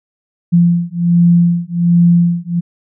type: beating tone pair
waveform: sine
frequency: 171.7 / 173 Hz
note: F3 / F3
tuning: -29 / -16 cents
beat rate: 1.3 Hz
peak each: -11 dBFS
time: 0.52-2.61 s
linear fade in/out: 20 ms
effects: none